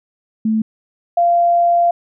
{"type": "tone pair in turn", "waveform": "sine", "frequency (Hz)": [219.4, 691.1], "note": ["A3", "F5"], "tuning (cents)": [-5, -18], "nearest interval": "octave + minor sixth", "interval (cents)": 1987, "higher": "second", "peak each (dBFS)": [-13, -10], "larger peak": "second", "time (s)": [[0.45, 0.62], [1.17, 1.91]], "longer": "second", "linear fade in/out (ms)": 5, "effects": []}